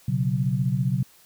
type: chord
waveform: sine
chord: B suspended second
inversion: none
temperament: equal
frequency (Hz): 123.47 / 138.59 / 185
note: B2 / C#3 / F#3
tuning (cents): 0 / 0 / 0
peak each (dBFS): -25 / -24 / -27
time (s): 0.08-1.03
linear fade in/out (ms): 5
effects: white hiss -55 dBFS RMS until 1.25 s